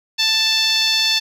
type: tone with band-pass filter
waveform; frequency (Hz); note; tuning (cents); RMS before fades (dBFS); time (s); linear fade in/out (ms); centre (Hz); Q
10% pulse; 883; A5; +6; -17; 0.18-1.2; 20; 4200; 1.9
effects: none